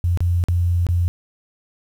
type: tone with dropouts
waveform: sine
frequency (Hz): 87.31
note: F2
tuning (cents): 0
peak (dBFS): -15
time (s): 0.04-1.08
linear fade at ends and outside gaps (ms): 0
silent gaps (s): 0.174-0.205 / 0.439-0.485 / 0.867-0.888
effects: 8-bit